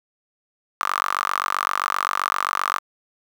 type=tone with high-pass filter; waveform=sawtooth; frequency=47.66 Hz; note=G1; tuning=48 cents flat; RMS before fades=-24 dBFS; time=0.8-2.79 s; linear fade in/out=10 ms; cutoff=1200 Hz; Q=8.1; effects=8-bit